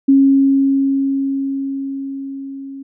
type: tone with level ramp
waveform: sine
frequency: 273 Hz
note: C#4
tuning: 26 cents flat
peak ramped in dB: -6 to -28 dBFS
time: 0.08-2.83 s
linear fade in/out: 10 ms
effects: none